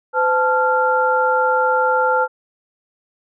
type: tone cluster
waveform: sine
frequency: 509 / 876 / 1384 Hz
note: C5 / A5 / F6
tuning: -48 / -8 / -16 cents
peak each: -18 dBFS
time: 0.13-2.28 s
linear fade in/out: 50 ms
effects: none